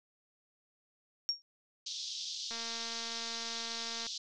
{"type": "tone with exponential decay", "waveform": "sine", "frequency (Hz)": 5550, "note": "F8", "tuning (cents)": -12, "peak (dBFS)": -25, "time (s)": [1.29, 1.42], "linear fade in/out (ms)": 0, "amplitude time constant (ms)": 27}
{"type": "band-pass noise", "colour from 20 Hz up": "pink", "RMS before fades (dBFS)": -41, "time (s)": [1.86, 4.18], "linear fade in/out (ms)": 5, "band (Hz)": [3400, 6100], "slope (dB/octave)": 48}
{"type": "click train", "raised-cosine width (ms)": 0.3, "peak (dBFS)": -29, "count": 359, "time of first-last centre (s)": [2.51, 4.067], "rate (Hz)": 230}
{"effects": []}